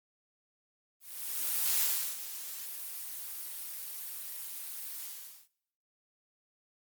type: noise with ADSR envelope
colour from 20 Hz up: blue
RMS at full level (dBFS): -28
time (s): 1-5.48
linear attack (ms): 800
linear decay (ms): 360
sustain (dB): -13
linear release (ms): 480
effects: noise-tail reverb RT60 0.8 s tail -23 dB re dry + Opus 32 kbps